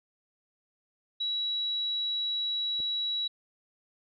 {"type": "tone", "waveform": "sine", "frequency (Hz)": 3900, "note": "B7", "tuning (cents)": -23, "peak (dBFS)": -28, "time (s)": [1.2, 3.28], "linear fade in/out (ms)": 10}
{"type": "clicks", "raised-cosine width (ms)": 2, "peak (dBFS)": [-42, -35], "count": 2, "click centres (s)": [2.792, 2.802]}
{"effects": []}